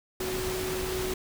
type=tone in noise; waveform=sine; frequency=371.6 Hz; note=F#4; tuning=7 cents sharp; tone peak=-31 dBFS; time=0.2-1.14 s; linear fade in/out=5 ms; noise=pink; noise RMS=-34 dBFS; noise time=0.2-1.14 s; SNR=0 dB; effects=none